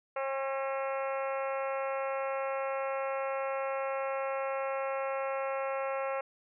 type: harmonic tone with a mistuned harmonic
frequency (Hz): 270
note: C#4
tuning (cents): -45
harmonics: 2 / 3 / 4 / 5 / 6 / 7 / 8 / 9 / 10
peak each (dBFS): -33 / -39 / -40 / -41 / -49 / -48 / -46 / -49 / -50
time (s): 0.16-6.21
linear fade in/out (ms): 5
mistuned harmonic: 6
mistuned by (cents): +23
effects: none